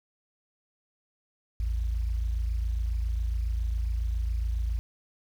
sine tone pair together, 55.63 / 82.9 Hz, A1 / E2, +20 / +10 cents, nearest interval perfect fifth, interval 690 cents, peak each -26 / -36 dBFS, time 1.6-4.79 s, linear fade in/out 0 ms, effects 9-bit

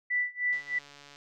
sine tone with tremolo, 1975 Hz, B6, in tune, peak -24 dBFS, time 0.1-0.79 s, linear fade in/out 10 ms, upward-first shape sine, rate 3.2 Hz, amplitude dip 95%
click train, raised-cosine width 0.2 ms, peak -33 dBFS, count 91, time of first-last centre 0.53-1.159 s, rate 143 Hz
effects none

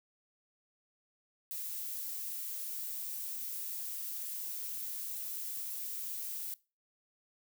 violet noise, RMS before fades -40 dBFS, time 1.51-6.54 s, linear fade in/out 0 ms, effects noise-tail reverb RT60 0.3 s tail -21 dB re dry

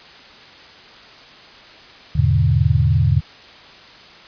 sine chord, E dominant seventh, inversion none, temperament equal, 82.41 / 103.83 / 123.47 / 146.83 Hz, E2 / G#2 / B2 / D3, 0 / 0 / 0 / 0 cents, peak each -18 dBFS, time 2.15-3.21 s, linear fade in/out 10 ms, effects white hiss -42 dBFS RMS until 4.27 s + resampled to 11025 Hz

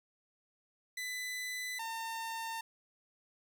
sawtooth tone pair in turn, 2000 / 906.5 Hz, B6 / A#5, +21 / -49 cents, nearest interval octave + major second, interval 1370 cents, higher first, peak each -34 / -34 dBFS, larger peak neither, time 0.97-1.79 / 1.79-2.61 s, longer neither, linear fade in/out 5 ms, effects none

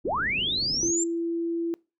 white low-pass noise, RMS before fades -39 dBFS, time 0.04-0.92 s, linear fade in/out 20 ms, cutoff 360 Hz, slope 24 dB/octave
sine linear sweep, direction up, 281.6 to 7470 Hz, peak -24 dBFS, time 0.05-1.04 s, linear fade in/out 5 ms
sine tone, 336 Hz, E4, 33 cents sharp, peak -25 dBFS, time 0.83-1.74 s, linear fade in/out 0 ms
effects noise-tail reverb RT60 0.3 s tail -25 dB re dry

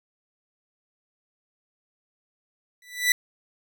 sawtooth tone with exponential growth, 1975.5 Hz, B6, in tune, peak -11 dBFS, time 2.82-3.12 s, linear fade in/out 2 ms, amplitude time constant 65 ms, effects none

